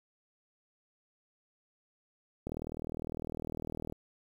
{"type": "click train", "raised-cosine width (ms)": 2, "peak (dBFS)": -25, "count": 59, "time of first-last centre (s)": [2.47, 3.924], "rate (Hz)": 39.9, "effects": ["9-bit"]}